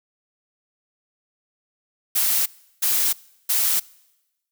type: noise bursts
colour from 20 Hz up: blue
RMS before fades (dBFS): -20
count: 3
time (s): 2.15-3.8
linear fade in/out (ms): 10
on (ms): 310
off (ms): 360
effects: noise-tail reverb RT60 1.0 s tail -24 dB re dry